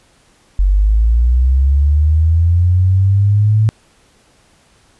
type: linear sweep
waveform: sine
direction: up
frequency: 46 to 110 Hz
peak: -8 dBFS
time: 0.59-3.69 s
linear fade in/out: 0 ms
effects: pink hiss -52 dBFS RMS until 4.99 s + resampled to 24000 Hz